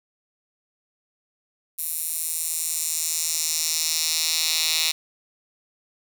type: tone with high-pass filter sweep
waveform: 10% pulse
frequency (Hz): 159.6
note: D#3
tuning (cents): +44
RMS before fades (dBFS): -25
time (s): 1.78-4.92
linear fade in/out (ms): 10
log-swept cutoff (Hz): 11000 to 3700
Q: 1.7
effects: none